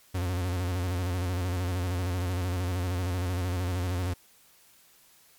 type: tone with vibrato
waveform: 45% pulse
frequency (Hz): 90.1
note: F#2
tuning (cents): -45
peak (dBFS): -27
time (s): 0.14-4.14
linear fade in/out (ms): 10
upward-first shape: square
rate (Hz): 13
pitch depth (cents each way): 55
effects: white hiss -59 dBFS RMS until 5.38 s + MP3 96 kbps